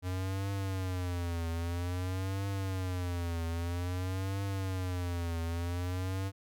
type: tone with vibrato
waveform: square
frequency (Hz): 90.5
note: F#2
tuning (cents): -38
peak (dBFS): -33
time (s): 0.02-6.32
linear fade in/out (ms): 50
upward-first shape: triangle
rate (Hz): 0.51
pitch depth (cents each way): 160
effects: none